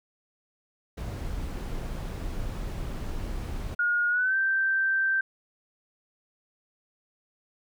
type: noise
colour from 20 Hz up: brown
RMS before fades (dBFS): -33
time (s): 0.97-3.75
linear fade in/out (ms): 10
type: tone with pitch glide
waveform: sine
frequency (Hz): 1433 to 1562.7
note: F6 to G6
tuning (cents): +44 to -6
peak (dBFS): -22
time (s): 3.79-5.21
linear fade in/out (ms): 5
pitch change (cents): +150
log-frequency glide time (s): 4.09-4.36
effects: none